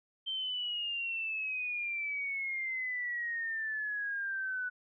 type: exponential sweep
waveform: sine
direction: down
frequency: 3136 to 1480 Hz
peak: -33 dBFS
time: 0.26-4.7 s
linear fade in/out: 20 ms
effects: none